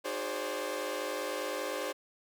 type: tone cluster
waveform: sawtooth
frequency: 305.1 / 363.4 / 410.4 / 525 / 575 Hz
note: D#4 / F#4 / G#4 / C5 / D5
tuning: -34 / -31 / -21 / +6 / -37 cents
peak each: -40 / -40 / -37 / -33 / -36 dBFS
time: 0.04-1.93 s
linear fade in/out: 20 ms
effects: none